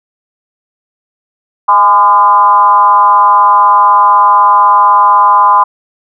sine tone with frequency modulation, 1018 Hz, C6, 48 cents flat, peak -3 dBFS, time 1.68-5.64 s, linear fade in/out 10 ms, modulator 192 Hz, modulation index 0.83, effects none

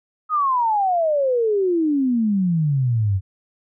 sine exponential sweep, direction down, 1276 to 91.8 Hz, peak -16 dBFS, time 0.29-3.21 s, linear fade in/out 50 ms, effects none

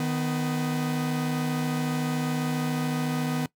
45% pulse tone pair together, 155.17 / 249.4 Hz, D#3 / B3, -4 / +17 cents, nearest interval minor sixth, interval 821 cents, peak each -28 dBFS, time 0-3.46 s, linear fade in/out 2 ms, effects noise-tail reverb RT60 0.1 s tail -20 dB re dry

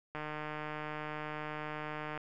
click train, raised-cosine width 0.5 ms, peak -25 dBFS, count 309, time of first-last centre 0.15-2.176 s, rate 152 Hz, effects none

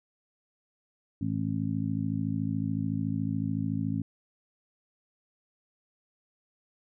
harmonic tone, 53.8 Hz, A1, 38 cents flat, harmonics 2 / 3 / 4 / 5, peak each -33 / -33 / -33 / -33 dBFS, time 1.21-4.02 s, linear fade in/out 5 ms, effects none

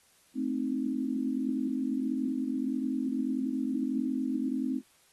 sine chord, A diminished, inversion none, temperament equal, 220 / 261.6 / 311.1 Hz, A3 / C4 / Eb4, 0 / 0 / 0 cents, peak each -35 / -30 / -35 dBFS, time 0.34-4.82 s, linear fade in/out 50 ms, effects white hiss -64 dBFS RMS until 5.12 s + AAC 32 kbps

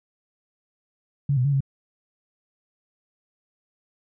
sine tone with pitch steps, 141.1 / 125.2 / 142 / 136.4 Hz, C#3 / B2 / C#3 / C#3, +31 / +24 / +42 / -28 cents, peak -18 dBFS, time 1.29-1.606 s, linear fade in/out 5 ms, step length 79 ms, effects none

